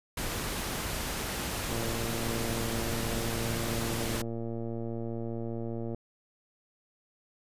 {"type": "noise", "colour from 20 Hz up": "pink", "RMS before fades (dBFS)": -34, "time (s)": [0.17, 4.22], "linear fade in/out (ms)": 5}
{"type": "click train", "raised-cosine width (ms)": 2, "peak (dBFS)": -24, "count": 487, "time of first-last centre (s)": [1.72, 5.946], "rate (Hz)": 115}
{"effects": ["resampled to 32000 Hz"]}